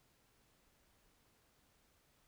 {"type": "silence", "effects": ["pink hiss -73 dBFS RMS until 2.27 s"]}